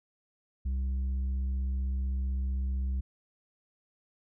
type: tone with tanh clipping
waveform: triangle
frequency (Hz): 65.41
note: C2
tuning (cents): 0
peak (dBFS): -29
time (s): 0.65-3.01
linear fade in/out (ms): 10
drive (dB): 9
effects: none